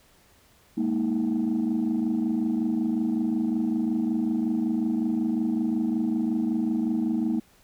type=chord; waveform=sine; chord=Ab suspended second; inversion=none; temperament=equal with one note detuned; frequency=207.7 / 233.1 / 316.4 Hz; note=Ab3 / Bb3 / Eb4; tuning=0 / 0 / +29 cents; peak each=-28 / -24 / -26 dBFS; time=0.77-7.4 s; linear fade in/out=10 ms; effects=tanh soft clip ceiling -18 dBFS + pink hiss -59 dBFS RMS until 7.63 s